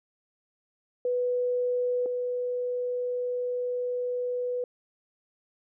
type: tone pair in turn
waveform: sine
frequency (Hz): 493.9 / 493.9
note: B4 / B4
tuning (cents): 0 / 0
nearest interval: unison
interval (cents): 0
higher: neither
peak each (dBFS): -24 / -27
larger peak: first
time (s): 1.05-2.06 / 2.06-4.64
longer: second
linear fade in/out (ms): 2
effects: none